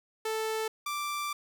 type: tone pair in turn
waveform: sawtooth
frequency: 440 / 1174.7 Hz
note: A4 / D6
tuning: 0 / 0 cents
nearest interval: octave + perfect fourth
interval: 1700 cents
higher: second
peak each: -26 / -28 dBFS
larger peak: first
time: 0.25-0.68 / 0.86-1.33 s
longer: second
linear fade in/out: 5 ms
effects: none